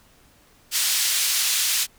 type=band-pass noise; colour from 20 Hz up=pink; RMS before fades=-22 dBFS; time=0.71-1.87 s; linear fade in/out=50 ms; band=3300 to 14000 Hz; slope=12 dB/octave; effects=pink hiss -56 dBFS RMS until 1.98 s